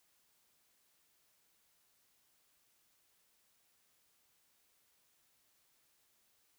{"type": "silence", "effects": ["white hiss -74 dBFS RMS until 6.58 s"]}